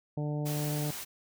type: harmonic tone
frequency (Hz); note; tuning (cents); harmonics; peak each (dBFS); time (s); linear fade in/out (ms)
148.6; D3; +21; 1 / 2 / 3 / 4 / 5 / 6; -31 / -38 / -42 / -42 / -47 / -51; 0.17-0.91; 5
type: noise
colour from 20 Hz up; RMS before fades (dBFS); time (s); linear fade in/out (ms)
white; -40; 0.45-1.05; 20
effects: none